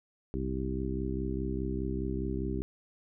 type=harmonic tone with a mistuned harmonic; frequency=64.9 Hz; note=C2; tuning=13 cents flat; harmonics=1 / 2 / 3 / 4 / 5 / 6; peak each=-35 / -39 / -38 / -39 / -38 / -38 dBFS; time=0.34-2.62 s; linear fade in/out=0 ms; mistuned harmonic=1; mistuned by=-110 cents; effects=none